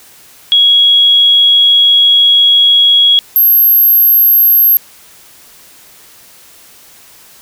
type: tone pair in turn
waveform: sine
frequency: 3322 / 12542 Hz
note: G#7 / G9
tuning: 0 / 0 cents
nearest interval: octave + major seventh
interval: 2300 cents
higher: second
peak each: -4 dBFS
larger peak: neither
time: 0.52-3.19 / 3.36-4.77 s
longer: first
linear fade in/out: 0 ms
effects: white hiss -40 dBFS RMS until 7.41 s